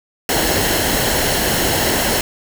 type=noise with comb filter; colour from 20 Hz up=pink; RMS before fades=-17 dBFS; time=0.29-2.21 s; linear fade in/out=2 ms; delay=0.83 ms; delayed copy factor=-0.5; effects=none